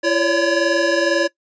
square tone cluster, 338.1 / 553 / 575 / 1705 Hz, E4 / C#5 / D5 / G#6, +44 / -4 / -37 / +45 cents, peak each -21 dBFS, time 0.03-1.28 s, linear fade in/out 20 ms, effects noise-tail reverb RT60 0.1 s tail -21 dB re dry + resampled to 16000 Hz

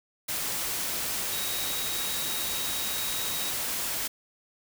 sine tone in noise, 3800 Hz, A#7, 33 cents sharp, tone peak -36 dBFS, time 1.32-3.51 s, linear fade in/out 10 ms, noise white, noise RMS -31 dBFS, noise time 0.28-4.08 s, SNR -8 dB, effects none

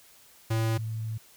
square / sine tone pair in turn, 112.2 / 110.98 Hz, A2 / A2, +34 / +15 cents, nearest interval unison, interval 19 cents, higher first, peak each -25 / -30 dBFS, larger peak first, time 0.5-0.78 / 0.78-1.18 s, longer second, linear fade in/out 10 ms, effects white hiss -56 dBFS RMS until 1.36 s

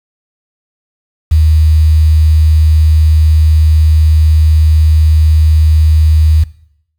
sine tone with quantisation, 78 Hz, D#2, 5 cents sharp, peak -4 dBFS, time 1.31-6.44 s, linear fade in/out 10 ms, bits 5, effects noise-tail reverb RT60 0.7 s tail -19 dB re dry

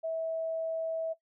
sine tone, 650 Hz, E5, 24 cents flat, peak -30 dBFS, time 0.03-1.14 s, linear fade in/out 20 ms, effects noise-tail reverb RT60 0.1 s tail -17 dB re dry

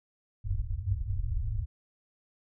white low-pass noise, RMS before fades -31 dBFS, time 0.44-1.66 s, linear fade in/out 20 ms, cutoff 110 Hz, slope 96 dB/octave, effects none

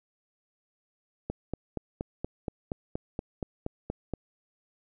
click train, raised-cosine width 2 ms, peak -18 dBFS, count 13, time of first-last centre 1.3-4.137 s, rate 4.23 Hz, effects none

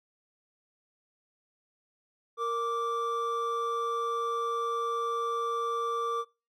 triangle tone pair together, 464.7 / 1171 Hz, A#4 / D6, -5 / -5 cents, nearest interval octave + major third, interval 1600 cents, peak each -31 / -28 dBFS, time 2.37-6.25 s, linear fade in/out 50 ms, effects noise-tail reverb RT60 0.3 s tail -23 dB re dry

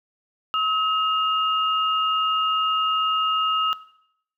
sine tone pair together, 1278.8 / 2828 Hz, D#6 / F7, +47 / +21 cents, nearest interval octave + major second, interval 1374 cents, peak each -21 / -26 dBFS, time 0.54-3.73 s, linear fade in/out 0 ms, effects noise-tail reverb RT60 0.7 s tail -17 dB re dry

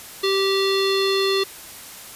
square tone with low-pass filter, 389.4 Hz, G4, 12 cents flat, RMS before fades -20 dBFS, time 0.23-1.44 s, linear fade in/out 10 ms, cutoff 4000 Hz, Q 7.6, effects white hiss -39 dBFS RMS until 2.15 s + resampled to 32000 Hz

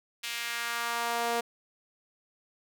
sawtooth tone with high-pass filter sweep, 234.9 Hz, A#3, 13 cents sharp, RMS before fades -32 dBFS, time 0.23-1.41 s, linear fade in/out 10 ms, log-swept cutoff 2700 to 540 Hz, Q 1.5, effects none

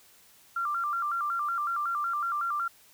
sine tone with vibrato, 1275 Hz, D#6, 42 cents sharp, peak -27 dBFS, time 0.56-2.68 s, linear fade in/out 5 ms, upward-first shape square, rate 5.4 Hz, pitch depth 130 cents each way, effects white hiss -58 dBFS RMS until 2.93 s

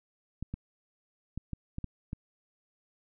clicks, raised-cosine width 5 ms, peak -23 dBFS, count 7, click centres 0.426 / 0.54 / 1.376 / 1.533 / 1.784 / 1.843 / 2.131 s, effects none

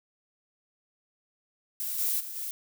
violet noise with level steps, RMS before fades -33 / -28 / -39 / -35 dBFS, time 1.8-2.51 s, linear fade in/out 0 ms, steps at 1.98 / 2.19 / 2.35 s, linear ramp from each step 20 ms, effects none

